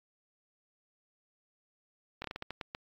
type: slowing click train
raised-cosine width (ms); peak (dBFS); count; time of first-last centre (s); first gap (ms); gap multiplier
0.3; -22; 9; 2.22-2.749; 23; 1.29
effects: AAC 64 kbps